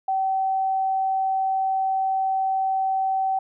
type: tone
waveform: sine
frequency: 767 Hz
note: G5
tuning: 38 cents flat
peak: -20 dBFS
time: 0.08-3.39 s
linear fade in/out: 5 ms
effects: none